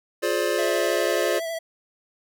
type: chord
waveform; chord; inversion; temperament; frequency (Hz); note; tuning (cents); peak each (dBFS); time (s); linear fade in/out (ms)
square; D half-diminished seventh; first; just; 352.4 / 422.9 / 528.6 / 587.3; F4 / Ab4 / C5 / D5; +16 / +31 / +18 / 0; -28; 0.22-1.4; 20
type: tone with vibrato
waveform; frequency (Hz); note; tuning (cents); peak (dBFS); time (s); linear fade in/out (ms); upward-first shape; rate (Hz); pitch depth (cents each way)
square; 659.3; E5; 0; -28; 0.58-1.59; 10; sine; 12; 23
effects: none